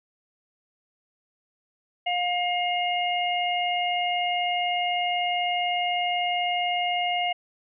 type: harmonic tone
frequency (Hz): 711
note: F5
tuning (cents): +31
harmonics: 1 / 3 / 4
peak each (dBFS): -25 / -30 / -29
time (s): 2.06-7.33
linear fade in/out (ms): 10
effects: none